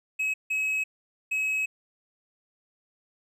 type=tone bursts at uneven times; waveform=triangle; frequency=2560 Hz; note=D#7; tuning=49 cents sharp; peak=-23 dBFS; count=3; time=0.19-0.34 / 0.5-0.84 / 1.31-1.66 s; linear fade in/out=10 ms; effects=none